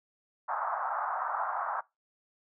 pink band-pass noise, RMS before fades -33 dBFS, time 0.48-1.81 s, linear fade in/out 10 ms, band 720 to 1400 Hz, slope 48 dB/octave, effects noise-tail reverb RT60 0.2 s tail -21 dB re dry

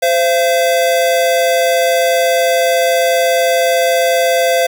square tone pair together, 518 / 679 Hz, C5 / F5, -17 / -49 cents, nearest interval perfect fourth, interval 468 cents, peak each -14 dBFS, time 0.02-4.67 s, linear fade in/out 10 ms, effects 8-bit

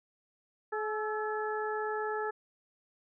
harmonic tone with a mistuned harmonic, 427.8 Hz, A4, 49 cents flat, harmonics 1 / 2 / 3 / 4, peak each -34 / -37 / -39 / -40 dBFS, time 0.72-2.31 s, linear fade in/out 10 ms, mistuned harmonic 3, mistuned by +48 cents, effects none

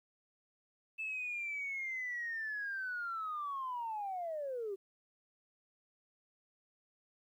sine linear sweep, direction down, 2637 to 376.6 Hz, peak -36 dBFS, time 0.98-4.76 s, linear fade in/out 20 ms, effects tanh soft clip ceiling -32 dBFS + 12-bit

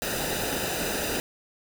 pink noise with comb filter, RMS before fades -29 dBFS, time 0.02-1.2 s, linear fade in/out 0 ms, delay 0.91 ms, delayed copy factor -0.65, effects none

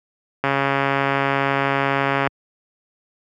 click train, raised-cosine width 0.5 ms, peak -4 dBFS, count 254, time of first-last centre 0.44-2.273 s, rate 138 Hz, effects high-pass 100 Hz 12 dB/octave

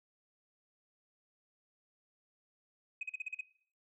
sine tone bursts, 2523 Hz, D#7, 23 cents sharp, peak -34 dBFS, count 7, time 3.01-3.41 s, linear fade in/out 5 ms, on 22 ms, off 41 ms, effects noise-tail reverb RT60 0.5 s tail -19 dB re dry + tanh soft clip ceiling -32 dBFS

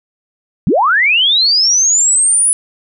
sine linear sweep, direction up, 123.47 to 10060 Hz, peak -8 dBFS, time 0.67-2.53 s, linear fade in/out 0 ms, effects none

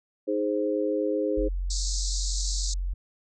sine chord, Ab major, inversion second, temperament equal, 311.1 / 415.3 / 523.3 Hz, Eb4 / Ab4 / C5, 0 / 0 / 0 cents, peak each -28 dBFS, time 0.27-1.49 s, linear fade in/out 20 ms
sine tone, 45.03 Hz, F#1, 46 cents flat, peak -26 dBFS, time 1.37-2.94 s, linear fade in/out 10 ms
white band-pass noise, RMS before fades -33 dBFS, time 1.7-2.74 s, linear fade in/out 5 ms, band 3900 to 7800 Hz, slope 96 dB/octave
effects none

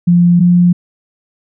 sine tone pair in turn, 174.3 / 176.22 Hz, F3 / F3, -3 / +16 cents, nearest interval unison, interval 19 cents, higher second, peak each -5 dBFS, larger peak neither, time 0.07-0.4 / 0.4-0.73 s, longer neither, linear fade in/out 10 ms, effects none

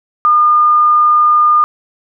sine tone, 1213 Hz, D#6, 44 cents flat, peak -6 dBFS, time 0.25-1.64 s, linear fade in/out 0 ms, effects none

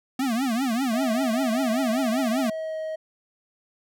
square tone with vibrato, 246.9 Hz, B3, in tune, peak -23 dBFS, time 0.19-2.5 s, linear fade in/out 5 ms, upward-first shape triangle, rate 5.1 Hz, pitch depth 240 cents each way
triangle tone with pitch glide, 645 to 631.7 Hz, E5 to D#5, -38 to +26 cents, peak -26 dBFS, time 0.93-2.96 s, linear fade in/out 10 ms, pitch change -36 cents, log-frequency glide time 2.41-2.77 s
effects none

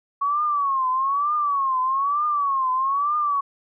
sine tone with vibrato, 1112 Hz, C#6, 5 cents sharp, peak -19 dBFS, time 0.21-3.41 s, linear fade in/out 10 ms, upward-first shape triangle, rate 1.1 Hz, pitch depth 160 cents each way, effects none

